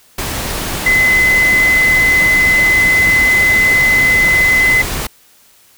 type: tone in noise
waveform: sine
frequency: 2032 Hz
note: B6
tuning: 49 cents sharp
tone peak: -8 dBFS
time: 0.86-4.82 s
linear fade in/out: 5 ms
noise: pink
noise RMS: -20 dBFS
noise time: 0.18-5.07 s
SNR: +9 dB
effects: white hiss -48 dBFS RMS until 5.77 s